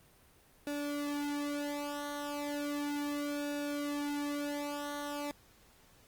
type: tone with flanger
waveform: sawtooth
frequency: 290 Hz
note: D4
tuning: 22 cents flat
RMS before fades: -37 dBFS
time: 0.67-5.31 s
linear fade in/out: 0 ms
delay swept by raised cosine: 0.95 to 3.05 ms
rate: 0.35 Hz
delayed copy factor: -0.85
effects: pink hiss -63 dBFS RMS until 6.07 s + Opus 32 kbps